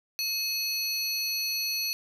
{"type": "tone cluster", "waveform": "sine", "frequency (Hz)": [2562, 4353, 5970, 11410], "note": ["E7", "C#8", "F#8", "F9"], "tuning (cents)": [-50, -32, 15, 36], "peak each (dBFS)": [-34, -30, -36, -35], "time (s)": [0.19, 1.93], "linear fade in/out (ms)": 0, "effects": ["10-bit"]}